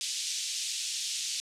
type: band-pass noise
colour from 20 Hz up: white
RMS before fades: -34 dBFS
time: 0.01-1.4 s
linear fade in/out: 0 ms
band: 2900 to 7700 Hz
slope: 24 dB/octave
effects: low-pass 12000 Hz 12 dB/octave